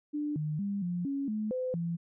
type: tone with pitch steps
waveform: sine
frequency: 296.3 / 152.2 / 200.5 / 176.1 / 277.5 / 214.2 / 510 / 169.2 Hz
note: D4 / D#3 / G3 / F3 / C#4 / A3 / C5 / E3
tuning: +15 / -38 / +39 / +15 / +2 / -46 / -44 / +45 cents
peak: -30 dBFS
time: 0.13-1.97 s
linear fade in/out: 20 ms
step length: 230 ms
effects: none